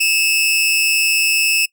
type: tone pair together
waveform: sawtooth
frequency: 2600 / 2758 Hz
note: E7 / F7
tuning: -24 / -22 cents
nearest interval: minor second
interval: 102 cents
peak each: -11 / -17 dBFS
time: 0-1.66 s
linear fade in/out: 10 ms
effects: noise-tail reverb RT60 0.1 s tail -22 dB re dry